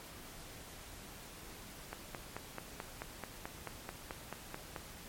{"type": "click train", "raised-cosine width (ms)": 0.5, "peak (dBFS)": -25, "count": 14, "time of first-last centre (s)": [1.93, 4.762], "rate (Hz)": 4.59, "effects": ["pink hiss -51 dBFS RMS until 5.08 s", "MP3 64 kbps"]}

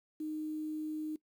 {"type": "tone with quantisation", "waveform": "sine", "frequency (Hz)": 308.7, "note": "D#4", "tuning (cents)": -14, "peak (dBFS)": -35, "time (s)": [0.2, 1.16], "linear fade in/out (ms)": 5, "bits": 10, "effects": ["noise-tail reverb RT60 0.1 s tail -20 dB re dry"]}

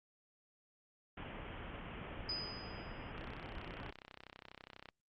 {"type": "low-pass noise", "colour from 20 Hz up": "pink", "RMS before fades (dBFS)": -47, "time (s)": [1.17, 3.91], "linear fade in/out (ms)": 5, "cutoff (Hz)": 3200, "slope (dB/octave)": 96}
{"type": "tone with exponential decay", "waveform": "sine", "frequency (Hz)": 4978, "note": "D#8", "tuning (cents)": 0, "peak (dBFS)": -36, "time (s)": [2.29, 3.12], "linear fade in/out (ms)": 2, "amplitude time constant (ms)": 180}
{"type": "click train", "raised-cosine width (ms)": 0.3, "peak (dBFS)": -34, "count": 56, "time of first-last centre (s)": [3.18, 4.888], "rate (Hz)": 32.2}
{"effects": ["Opus 48 kbps"]}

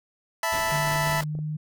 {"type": "chord", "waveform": "25% pulse", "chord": "E suspended fourth", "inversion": "none", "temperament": "just", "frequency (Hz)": [659.3, 879, 988.9], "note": ["E5", "A5", "B5"], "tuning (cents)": [0, -2, 2], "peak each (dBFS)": -25, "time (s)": [0.43, 1.21], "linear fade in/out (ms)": 2}
{"type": "noise with tremolo", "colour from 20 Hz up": "pink", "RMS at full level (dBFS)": -36, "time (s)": [0.52, 1.24], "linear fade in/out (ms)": 5, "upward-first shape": "square", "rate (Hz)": 5.7, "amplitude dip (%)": 25}
{"type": "tone with pitch glide", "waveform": "sine", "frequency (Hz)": [148.8, 152.98], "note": ["D3", "D#3"], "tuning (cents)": [23, -29], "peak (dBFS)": -27, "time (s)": [0.71, 1.57], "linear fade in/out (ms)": 10, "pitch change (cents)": 48, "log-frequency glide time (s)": [0.93, 1.43]}
{"type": "clicks", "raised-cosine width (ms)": 2, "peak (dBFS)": -29, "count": 5, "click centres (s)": [0.959, 1.074, 1.148, 1.352, 1.389]}
{"effects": []}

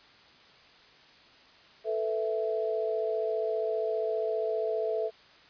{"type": "chord", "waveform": "sine", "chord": "A suspended second", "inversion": "none", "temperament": "just", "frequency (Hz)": [440, 495, 660], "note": ["A4", "B4", "E5"], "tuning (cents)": [0, 4, 2], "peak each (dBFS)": [-30, -36, -31], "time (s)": [1.84, 5.11], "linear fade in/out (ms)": 50, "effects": ["white hiss -56 dBFS RMS until 5.49 s", "resampled to 11025 Hz"]}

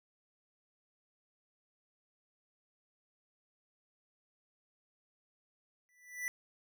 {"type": "tone with exponential growth", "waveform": "square", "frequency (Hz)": 1977, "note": "B6", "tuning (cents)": 1, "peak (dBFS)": -33, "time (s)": [5.89, 6.28], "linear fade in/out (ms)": 0, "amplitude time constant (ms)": 83, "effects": []}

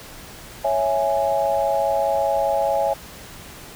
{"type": "chord", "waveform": "sine", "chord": "C# minor", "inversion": "none", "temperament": "equal", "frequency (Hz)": [554.4, 659.3, 830.6], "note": ["C#5", "E5", "G#5"], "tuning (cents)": [0, 0, 0], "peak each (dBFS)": -22, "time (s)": [0.64, 2.94], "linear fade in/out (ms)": 10, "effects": ["pink hiss -40 dBFS RMS until 3.75 s"]}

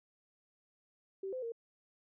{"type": "tone with pitch steps", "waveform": "sine", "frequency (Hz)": [386.4, 513, 462.6], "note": ["G4", "C5", "A#4"], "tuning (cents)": [-25, -34, -13], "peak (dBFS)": -37, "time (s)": [1.23, 1.521], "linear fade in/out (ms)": 5, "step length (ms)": 97, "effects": []}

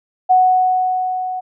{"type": "tone with level ramp", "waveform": "sine", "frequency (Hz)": 740, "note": "F#5", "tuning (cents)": 0, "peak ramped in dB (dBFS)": [-7, -21], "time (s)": [0.29, 1.41], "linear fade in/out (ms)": 20, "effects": []}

